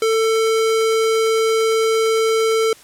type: tone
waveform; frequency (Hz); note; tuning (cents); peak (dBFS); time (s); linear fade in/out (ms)
square; 445.6; A4; +22; -15; 0.02-2.73; 2
effects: white hiss -45 dBFS RMS until 2.83 s + low-pass 11000 Hz 12 dB/octave